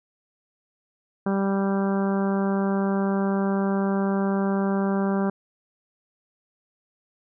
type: harmonic tone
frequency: 196 Hz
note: G3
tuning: in tune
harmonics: 1 / 2 / 3 / 4 / 5 / 6 / 7 / 8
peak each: -22 / -28 / -32 / -34 / -36 / -38 / -39 / -40 dBFS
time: 1.26-5.3 s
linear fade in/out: 5 ms
effects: none